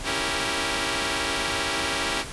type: chord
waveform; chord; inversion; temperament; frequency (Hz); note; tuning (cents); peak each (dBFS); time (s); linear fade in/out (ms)
5% pulse; C# diminished seventh; none; equal; 277.2 / 329.6 / 392 / 466.2; C#4 / E4 / G4 / Bb4; 0 / 0 / 0 / 0; -19; 0.03-2.25; 50
effects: pink hiss -36 dBFS RMS until 2.32 s + resampled to 24000 Hz